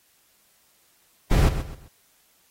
brown noise with echo, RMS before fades -17 dBFS, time 1.31-1.49 s, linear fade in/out 5 ms, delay 130 ms, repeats 3, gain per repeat -10 dB, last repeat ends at 1.88 s, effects white hiss -62 dBFS RMS until 2.5 s + AAC 48 kbps

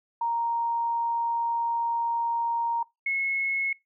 sine tone pair in turn, 932.3 / 2181 Hz, A#5 / C#7, 0 / -29 cents, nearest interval octave + minor third, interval 1471 cents, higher second, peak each -24 / -24 dBFS, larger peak neither, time 0.21-2.83 / 3.06-3.73 s, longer first, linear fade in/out 5 ms, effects noise-tail reverb RT60 0.2 s tail -23 dB re dry

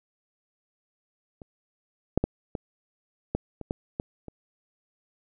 clicks, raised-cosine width 2 ms, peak -29 / -7 / -10 / -17 / -12 / -23 / -14 / -15 / -26 dBFS, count 9, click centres 1.418 / 2.176 / 2.24 / 2.552 / 3.35 / 3.613 / 3.709 / 3.999 / 4.283 s, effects none

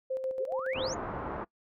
sine tone with tremolo, 523.3 Hz, C5, in tune, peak -29 dBFS, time 0.1-0.94 s, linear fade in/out 10 ms, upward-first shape square, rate 7.1 Hz, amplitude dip 50%
sine exponential sweep, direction up, 362.5 to 7070 Hz, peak -36 dBFS, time 0.39-0.95 s, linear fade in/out 20 ms
white low-pass noise, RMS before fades -37 dBFS, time 0.74-1.45 s, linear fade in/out 20 ms, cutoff 1200 Hz, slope 24 dB/octave
effects noise-tail reverb RT60 0.1 s tail -22 dB re dry

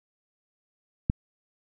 click, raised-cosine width 5 ms, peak -10 dBFS, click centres 1.099 s, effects none

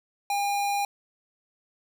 square tone, 808 Hz, G#5, 48 cents flat, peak -25 dBFS, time 0.3-0.85 s, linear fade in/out 2 ms, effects none

